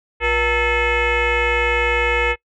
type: tone with frequency modulation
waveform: sine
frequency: 1320 Hz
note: E6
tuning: 2 cents sharp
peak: -14 dBFS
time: 0.2-2.36 s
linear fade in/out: 50 ms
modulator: 420 Hz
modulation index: 3
effects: noise-tail reverb RT60 0.1 s tail -23 dB re dry + tanh soft clip ceiling -10 dBFS